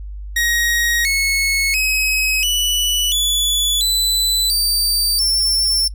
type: tone with pitch steps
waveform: sawtooth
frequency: 1886 / 2192 / 2547 / 2959 / 3439 / 3996 / 4644 / 5396 Hz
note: A#6 / C#7 / D#7 / F#7 / A7 / B7 / D8 / E8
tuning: +20 / -20 / +40 / -1 / -40 / +20 / -20 / +40 cents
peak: -12 dBFS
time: 0.36-5.88 s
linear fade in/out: 5 ms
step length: 690 ms
effects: noise-tail reverb RT60 0.1 s tail -21 dB re dry + added 50 Hz sine -27 dBFS peak until 5.94 s